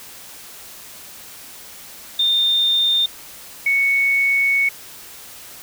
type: tone pair in turn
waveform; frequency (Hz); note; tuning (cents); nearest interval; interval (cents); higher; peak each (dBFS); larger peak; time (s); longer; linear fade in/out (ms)
sine; 3624 / 2218; A#7 / C#7; -50 / 0; minor sixth; 850; first; -14; neither; 2.19-3.06 / 3.66-4.69; second; 5
effects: white hiss -39 dBFS RMS until 5.62 s